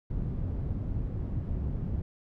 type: low-pass noise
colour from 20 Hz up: white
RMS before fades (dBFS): -32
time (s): 0.1-2.02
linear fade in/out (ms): 5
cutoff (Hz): 110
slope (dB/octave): 12
effects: none